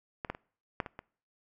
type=clicks; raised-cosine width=0.5 ms; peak=-20 / -18 / -29 / -15 / -25 / -26 dBFS; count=6; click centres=0.248 / 0.3 / 0.349 / 0.802 / 0.862 / 0.991 s; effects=noise-tail reverb RT60 0.5 s tail -24 dB re dry